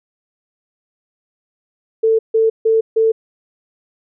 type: tone bursts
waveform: sine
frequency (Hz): 446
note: A4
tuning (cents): +23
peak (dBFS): -10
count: 4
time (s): 2.03-3.12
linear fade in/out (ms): 10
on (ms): 160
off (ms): 150
effects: none